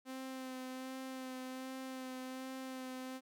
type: tone with vibrato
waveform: sawtooth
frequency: 259.9 Hz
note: C4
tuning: 11 cents flat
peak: -39 dBFS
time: 0.05-3.21 s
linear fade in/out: 50 ms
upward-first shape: sine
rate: 1.3 Hz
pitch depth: 18 cents each way
effects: none